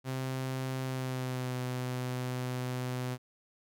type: tone with pitch glide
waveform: sawtooth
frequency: 130.81 to 126.28 Hz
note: C3 to B2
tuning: 0 to +39 cents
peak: -29 dBFS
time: 0.04-3.18 s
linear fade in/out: 50 ms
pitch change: -61 cents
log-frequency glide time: 0.83-1.57 s
effects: none